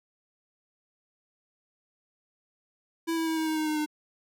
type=tone with pitch steps; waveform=square; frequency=330 / 326 / 322.1 / 318.2 / 314.4 / 310.6 / 306.8 / 303.1 Hz; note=E4 / E4 / E4 / D#4 / D#4 / D#4 / D#4 / D#4; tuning=+2 / -19 / -40 / +39 / +18 / -3 / -24 / -45 cents; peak=-27 dBFS; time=3.07-3.862 s; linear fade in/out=20 ms; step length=99 ms; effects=none